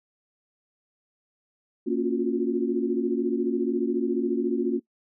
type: chord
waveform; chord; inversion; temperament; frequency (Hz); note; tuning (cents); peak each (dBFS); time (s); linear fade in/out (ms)
sine; Gb major seventh; first; equal with one note detuned; 233.1 / 277.2 / 349.2 / 363.4; Bb3 / Db4 / F4 / Gb4; 0 / 0 / 0 / -31; -28; 1.86-4.8; 20
effects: noise-tail reverb RT60 0.1 s tail -20 dB re dry